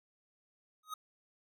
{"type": "tone with exponential growth", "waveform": "square", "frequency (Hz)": 1256, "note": "D#6", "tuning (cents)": 16, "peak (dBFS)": -36, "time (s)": [0.83, 0.94], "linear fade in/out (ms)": 5, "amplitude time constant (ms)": 23, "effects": []}